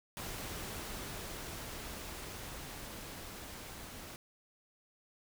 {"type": "noise with level ramp", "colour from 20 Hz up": "pink", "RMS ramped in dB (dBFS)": [-42, -48], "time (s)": [0.17, 4.16], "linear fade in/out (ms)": 0, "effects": []}